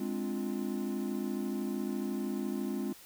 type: chord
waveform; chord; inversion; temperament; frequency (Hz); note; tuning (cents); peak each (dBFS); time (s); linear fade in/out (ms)
triangle; D half-diminished seventh; second; equal; 207.7 / 261.6 / 293.7 / 349.2; Ab3 / C4 / D4 / F4; 0 / 0 / 0 / 0; -34 / -35 / -39 / -37; 0-2.93; 5
effects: white hiss -54 dBFS RMS until 3.05 s